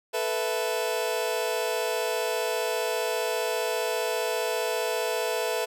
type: chord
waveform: sawtooth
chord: A suspended second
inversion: none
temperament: just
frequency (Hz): 440 / 495 / 660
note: A4 / B4 / E5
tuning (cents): 0 / +4 / +2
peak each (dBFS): -26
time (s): 0.13-5.66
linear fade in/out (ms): 20
effects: none